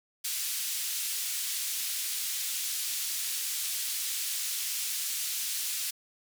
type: band-pass noise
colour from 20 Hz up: white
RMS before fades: -33 dBFS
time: 0.24-5.91 s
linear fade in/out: 10 ms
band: 2800 to 14000 Hz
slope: 12 dB/octave
effects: none